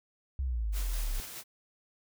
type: exponential sweep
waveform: sine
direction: down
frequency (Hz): 69.3 to 32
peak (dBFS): -29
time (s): 0.39-1.2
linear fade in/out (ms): 0
type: noise with tremolo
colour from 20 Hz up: white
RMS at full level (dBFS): -42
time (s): 0.72-1.44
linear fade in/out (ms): 50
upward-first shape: square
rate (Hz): 4.7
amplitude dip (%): 25
effects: none